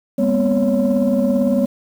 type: tone cluster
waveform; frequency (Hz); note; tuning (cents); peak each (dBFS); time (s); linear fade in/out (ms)
sine; 202.2 / 237.7 / 255.5 / 557; G#3 / A#3 / C4 / C#5; -46 / +34 / -41 / +8; -18; 0.18-1.66; 10
effects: tanh soft clip ceiling -8 dBFS + 7-bit